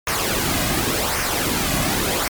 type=noise with flanger; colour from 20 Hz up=pink; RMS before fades=-21 dBFS; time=0.07-2.28 s; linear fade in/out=2 ms; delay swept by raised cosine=0.25 to 2.25 ms; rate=0.89 Hz; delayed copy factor=-0.55; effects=MP3 96 kbps